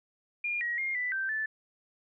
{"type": "tone with pitch steps", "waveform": "sine", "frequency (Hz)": [2414, 1901, 2126, 1984, 1561, 1751], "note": ["D7", "A#6", "C7", "B6", "G6", "A6"], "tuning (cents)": [47, 33, 27, 7, -8, -9], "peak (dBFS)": -29, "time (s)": [0.44, 1.46], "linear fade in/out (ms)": 5, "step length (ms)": 170, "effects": []}